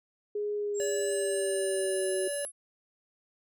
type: tone with pitch glide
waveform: sine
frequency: 415.3 to 376.5 Hz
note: G#4 to F#4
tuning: 0 to +30 cents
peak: -29 dBFS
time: 0.35-2.28 s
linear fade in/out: 5 ms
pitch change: -170 cents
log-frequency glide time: 0.55-2.12 s
type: exponential sweep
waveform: sine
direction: up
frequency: 7459 to 11000 Hz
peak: -36 dBFS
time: 0.74-2.52 s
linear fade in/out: 50 ms
type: tone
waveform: square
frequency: 572 Hz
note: D5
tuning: 46 cents flat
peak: -33 dBFS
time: 0.8-2.45 s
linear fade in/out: 0 ms
effects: none